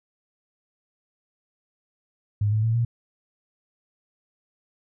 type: tone with pitch steps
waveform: sine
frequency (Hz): 103.83 / 108.24 / 112.84 / 117.63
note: G#2 / A2 / A2 / A#2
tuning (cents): 0 / -28 / +44 / +16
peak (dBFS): -19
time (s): 2.41-2.85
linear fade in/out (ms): 5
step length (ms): 110
effects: none